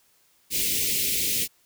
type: band-stop noise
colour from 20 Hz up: white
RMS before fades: -25 dBFS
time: 0.5-1.48 s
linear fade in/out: 50 ms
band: 480 to 2100 Hz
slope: 48 dB/octave
effects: white hiss -63 dBFS RMS until 1.65 s